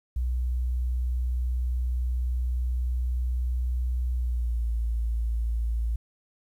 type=tone with pitch glide; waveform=sine; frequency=61.7 to 56.91 Hz; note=B1 to A#1; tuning=-1 to -41 cents; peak=-24 dBFS; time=0.16-5.96 s; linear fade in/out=5 ms; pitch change=-140 cents; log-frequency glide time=4.14-4.73 s; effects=10-bit